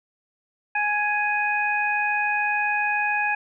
harmonic tone, 833 Hz, G#5, 5 cents sharp, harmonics 1 / 2 / 3, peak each -25 / -25 / -25 dBFS, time 0.75-3.35 s, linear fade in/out 5 ms, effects none

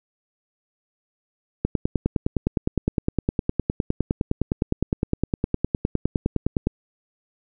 click train, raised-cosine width 3 ms, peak -7 dBFS, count 50, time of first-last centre 1.65-6.67 s, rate 9.76 Hz, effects none

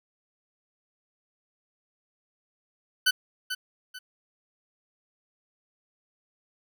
20% pulse tone with echo, 1503 Hz, F#6, 27 cents sharp, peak -14 dBFS, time 3.06-3.11 s, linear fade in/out 10 ms, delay 440 ms, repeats 2, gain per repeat -10 dB, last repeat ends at 3.99 s, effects none

